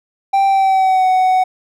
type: tone with pitch glide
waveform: triangle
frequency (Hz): 784 to 745.6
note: G5 to F#5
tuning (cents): 0 to +13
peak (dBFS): -8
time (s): 0.33-1.44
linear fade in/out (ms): 10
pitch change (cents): -87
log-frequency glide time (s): 0.46-1.07
effects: none